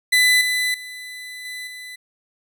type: tone with level steps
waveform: 30% pulse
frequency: 2000 Hz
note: B6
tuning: 21 cents sharp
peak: -10 / -16 / -30 / -27 / -31 dBFS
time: 0.12-1.96 s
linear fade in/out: 10 ms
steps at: 0.41 / 0.74 / 1.45 / 1.67 s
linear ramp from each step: 2 ms
effects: none